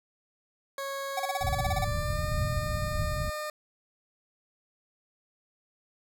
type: tone with pitch glide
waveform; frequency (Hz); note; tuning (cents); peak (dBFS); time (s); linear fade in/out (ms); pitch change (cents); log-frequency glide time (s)
20% pulse; 550 to 606.7; C#5 to D#5; -14 to -44; -28; 0.78-3.5; 2; +170; 1.15-2.24
type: tone bursts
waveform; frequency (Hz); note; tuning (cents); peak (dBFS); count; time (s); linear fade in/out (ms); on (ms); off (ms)
square; 756; F#5; +37; -28; 12; 1.17-1.846; 5; 27; 32
type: low-pass noise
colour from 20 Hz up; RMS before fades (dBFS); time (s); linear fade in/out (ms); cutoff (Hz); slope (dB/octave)
white; -31; 1.41-3.3; 2; 130; 24
effects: none